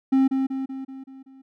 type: tone with echo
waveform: triangle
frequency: 266.5 Hz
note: C4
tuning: 32 cents sharp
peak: -13 dBFS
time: 0.12-0.28 s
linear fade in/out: 10 ms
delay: 190 ms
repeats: 6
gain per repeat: -5 dB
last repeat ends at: 1.42 s
effects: none